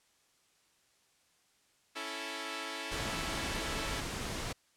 5% pulse chord, A major, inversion first, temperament equal, 277.2 / 329.6 / 440 Hz, C#4 / E4 / A4, 0 / 0 / 0 cents, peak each -32 / -30 / -31 dBFS, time 1.95-4.01 s, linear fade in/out 20 ms
pink noise, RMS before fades -38 dBFS, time 2.91-4.53 s, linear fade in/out 10 ms
effects white hiss -70 dBFS RMS until 4.76 s + low-pass 9000 Hz 12 dB/octave

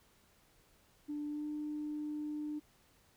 sine tone with pitch glide, 295.4 to 300 Hz, D4 to D4, +10 to +37 cents, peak -36 dBFS, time 1.08-2.6 s, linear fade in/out 20 ms, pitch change +27 cents, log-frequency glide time 1.27-1.46 s, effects tanh soft clip ceiling -32 dBFS + pink hiss -68 dBFS RMS until 3.16 s

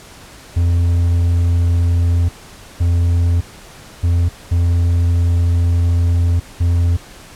triangle tone bursts at uneven times, 86 Hz, F2, 26 cents flat, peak -9 dBFS, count 5, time 0.56-2.29 / 2.8-3.41 / 4.03-4.29 / 4.51-6.4 / 6.6-6.97 s, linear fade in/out 10 ms, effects pink hiss -39 dBFS RMS until 7.35 s + low-pass 11000 Hz 12 dB/octave

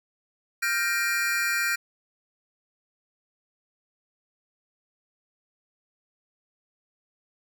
square chord, G minor seventh, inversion third, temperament equal with one note detuned, 1396.9 / 1568 / 1864.7 / 2392 Hz, F6 / G6 / Bb6 / D7, 0 / 0 / 0 / +31 cents, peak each -30 dBFS, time 0.62-1.76 s, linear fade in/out 10 ms, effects none

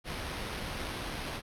pink noise with sample-and-hold, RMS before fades -38 dBFS, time 0.04-1.42 s, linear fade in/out 50 ms, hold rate 7350 Hz, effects low-pass 12000 Hz 12 dB/octave

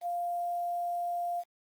sine tone with quantisation, 698.5 Hz, F5, in tune, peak -30 dBFS, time 0.01-1.44 s, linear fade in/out 50 ms, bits 9, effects Opus 24 kbps

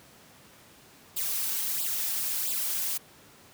blue noise with flanger, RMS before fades -30 dBFS, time 1.16-2.98 s, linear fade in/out 10 ms, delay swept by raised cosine 0.24 to 4.64 ms, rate 1.5 Hz, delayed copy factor +1, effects pink hiss -54 dBFS RMS until 3.53 s + high-pass 100 Hz 12 dB/octave

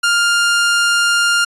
sawtooth tone, 1403 Hz, F6, 8 cents sharp, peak -8 dBFS, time 0.03-1.45 s, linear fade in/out 10 ms, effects resampled to 24000 Hz

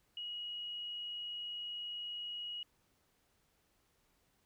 sine tone, 2900 Hz, F#7, 35 cents flat, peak -40 dBFS, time 0.17-2.63 s, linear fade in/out 2 ms, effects pink hiss -75 dBFS RMS until 4.45 s

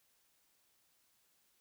silence, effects white hiss -74 dBFS RMS until 1.6 s

